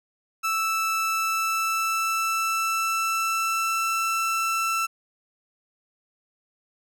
30% pulse tone with pitch glide, 1318.5 to 1333.1 Hz, E6 to E6, 0 to +19 cents, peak -20 dBFS, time 0.43-4.87 s, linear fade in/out 20 ms, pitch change +19 cents, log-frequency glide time 1-3.89 s, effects none

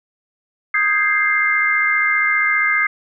sine chord, Ab major seventh, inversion second, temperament equal with one note detuned, 1244.5 / 1586.2 / 1661.2 / 2093 Hz, Eb6 / G6 / Ab6 / C7, 0 / +20 / 0 / 0 cents, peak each -22 / -22 / -22 / -16 dBFS, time 0.74-2.87 s, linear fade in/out 5 ms, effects none

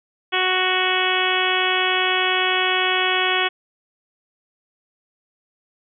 harmonic tone, 370.2 Hz, F#4, 1 cent sharp, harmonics 1 / 2 / 3 / 4 / 5 / 6 / 7 / 8 / 9, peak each -26 / -26 / -26 / -26 / -26 / -26 / -26 / -26 / -26 dBFS, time 0.32-3.49 s, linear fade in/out 20 ms, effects none

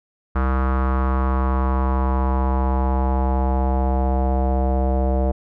square tone with low-pass filter sweep, 65.41 Hz, C2, in tune, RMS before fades -19 dBFS, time 0.35-5.32 s, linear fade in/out 10 ms, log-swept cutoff 1300 to 640 Hz, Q 3.7, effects none

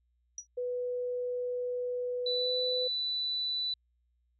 sine tone with exponential decay, 5820 Hz, F#8, 29 cents flat, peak -33 dBFS, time 0.38-0.47 s, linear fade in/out 2 ms, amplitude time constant 19 ms
sine tone with pitch glide, 493.9 to 502.2 Hz, B4 to B4, 0 to +29 cents, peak -31 dBFS, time 0.57-2.88 s, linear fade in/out 10 ms, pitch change +29 cents, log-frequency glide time 2.35-2.51 s
sine tone, 3976 Hz, B7, 11 cents sharp, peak -30 dBFS, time 2.26-3.74 s, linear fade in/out 5 ms
effects added 60 Hz sine -70 dBFS peak until 4.39 s

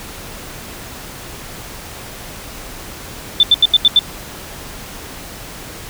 sine tone bursts, 3537 Hz, A7, 8 cents sharp, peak -5 dBFS, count 6, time 3.4-3.991 s, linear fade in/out 2 ms, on 31 ms, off 81 ms, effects pink hiss -32 dBFS RMS until 5.89 s

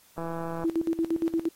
click train, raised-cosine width 1 ms, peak -21 dBFS, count 77, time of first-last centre 0.18-0.638 s, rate 166 Hz
sine tone with tremolo, 329.6 Hz, E4, in tune, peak -22 dBFS, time 0.64-1.49 s, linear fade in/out 10 ms, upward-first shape square, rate 8.6 Hz, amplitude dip 80%
effects white hiss -59 dBFS RMS until 1.55 s + AAC 48 kbps

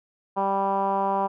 10% pulse tone with low-pass filter, 196 Hz, G3, in tune, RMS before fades -24 dBFS, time 0.36-1.28 s, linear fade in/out 20 ms, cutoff 920 Hz, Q 4.2, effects none

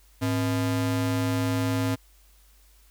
square ring-modulated tone, 187.2 Hz, F#3, 20 cents sharp, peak -21 dBFS, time 0.21-1.96 s, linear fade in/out 20 ms, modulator 79.4 Hz, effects added 50 Hz sine -55 dBFS peak until 2.9 s + white hiss -61 dBFS RMS until 2.9 s

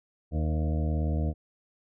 harmonic tone with a mistuned harmonic, 77.7 Hz, D#2, 2 cents flat, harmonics 1 / 2 / 3 / 4 / 6 / 7 / 8 / 9, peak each -26 / -32 / -36 / -38 / -42 / -43 / -44 / -45 dBFS, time 0.31-1.34 s, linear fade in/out 50 ms, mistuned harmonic 8, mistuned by +19 cents, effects none

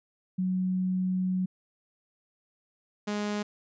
sine / sawtooth tone pair in turn, 185 / 207.7 Hz, F#3 / G#3, 0 / 0 cents, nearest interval major second, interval 200 cents, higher second, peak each -25 dBFS, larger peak neither, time 0.38-1.46 / 3.07-3.43 s, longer first, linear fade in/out 10 ms, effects resampled to 16000 Hz

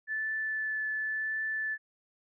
sine tone with vibrato, 1746 Hz, A6, 14 cents flat, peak -30 dBFS, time 0.07-1.78 s, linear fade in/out 50 ms, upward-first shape triangle, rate 0.92 Hz, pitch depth 11 cents each way, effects none

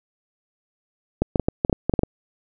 clicks, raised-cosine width 2 ms, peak -5 dBFS, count 11, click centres 1.22 / 1.358 / 1.397 / 1.485 / 1.649 / 1.697 / 1.728 / 1.896 / 1.938 / 1.992 / 2.034 s, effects none

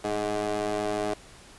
25% pulse ring-modulated tone, 105.4 Hz, G#2, 26 cents sharp, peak -20 dBFS, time 0.04-1.14 s, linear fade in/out 5 ms, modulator 523 Hz, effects pink hiss -50 dBFS RMS until 1.58 s + resampled to 24000 Hz

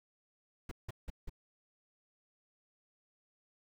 brown noise bursts, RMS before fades -40 dBFS, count 4, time 0.69-1.296 s, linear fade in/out 5 ms, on 24 ms, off 170 ms, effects none

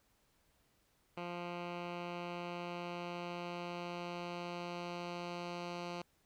10% pulse tone with low-pass filter sweep, 174.61 Hz, F3, in tune, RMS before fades -43 dBFS, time 1.17-6.02 s, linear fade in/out 5 ms, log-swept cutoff 2700 to 4400 Hz, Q 1.3, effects pink hiss -74 dBFS RMS until 6.25 s

